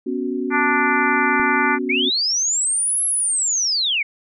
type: chord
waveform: sine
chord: B suspended second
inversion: none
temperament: equal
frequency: 246.9 / 277.2 / 370 Hz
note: B3 / C#4 / F#4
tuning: 0 / 0 / 0 cents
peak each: -25 dBFS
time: 0.06-2.1 s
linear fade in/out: 10 ms
type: harmonic tone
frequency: 293.7 Hz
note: D4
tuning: in tune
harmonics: 3 / 4 / 5 / 6 / 7 / 8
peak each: -22 / -23 / -21 / -26 / -23 / -27 dBFS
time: 0.5-1.79 s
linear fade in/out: 50 ms
type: click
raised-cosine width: 3 ms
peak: -22 dBFS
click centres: 1.398 s
type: linear two-way sweep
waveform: sine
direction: up then down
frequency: 2125 to 11175 to 2125 Hz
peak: -17 dBFS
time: 1.89-4.03 s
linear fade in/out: 10 ms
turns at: 3.05 s
effects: none